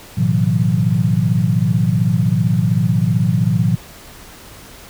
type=tone cluster; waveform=sine; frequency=109.6 / 125.3 / 158.3 / 181 Hz; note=A2 / B2 / D#3 / F#3; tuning=-6 / +25 / +30 / -38 cents; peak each=-18 dBFS; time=0.17-3.76 s; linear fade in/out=10 ms; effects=pink hiss -39 dBFS RMS until 4.89 s